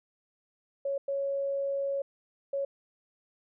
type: tone bursts at uneven times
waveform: sine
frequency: 554.4 Hz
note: C#5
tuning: in tune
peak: -28 dBFS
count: 3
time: 0.85-0.98 / 1.08-2.02 / 2.53-2.65 s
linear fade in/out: 5 ms
effects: none